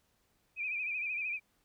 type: tone with vibrato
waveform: sine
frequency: 2446 Hz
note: D#7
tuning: 30 cents flat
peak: -33 dBFS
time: 0.56-1.4 s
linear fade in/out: 50 ms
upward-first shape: sine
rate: 13 Hz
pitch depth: 75 cents each way
effects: pink hiss -74 dBFS RMS until 1.64 s